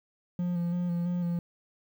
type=tone with vibrato; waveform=triangle; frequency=174.61 Hz; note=F3; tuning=in tune; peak=-25 dBFS; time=0.39-1.39 s; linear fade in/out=2 ms; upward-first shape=square; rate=3 Hz; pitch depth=23 cents each way; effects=10-bit